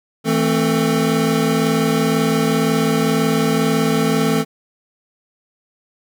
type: tone cluster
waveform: square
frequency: 163.1 / 221.2 / 263.2 / 443.7 Hz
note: E3 / A3 / C4 / A4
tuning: -18 / +9 / +10 / +14 cents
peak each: -21 dBFS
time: 0.24-4.45 s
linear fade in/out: 50 ms
effects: none